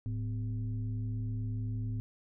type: tone with frequency modulation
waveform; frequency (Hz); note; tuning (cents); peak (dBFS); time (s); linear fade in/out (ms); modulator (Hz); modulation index
sine; 108.4; A2; -25; -32; 0.06-2; 0; 144; 0.56
effects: none